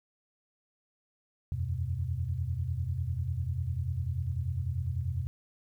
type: chord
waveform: sine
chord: E suspended second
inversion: none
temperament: equal with one note detuned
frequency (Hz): 82.41 / 92.5 / 125.85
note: E2 / F#2 / B2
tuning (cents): 0 / 0 / +33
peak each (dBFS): -34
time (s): 1.52-5.27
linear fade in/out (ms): 0
effects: 11-bit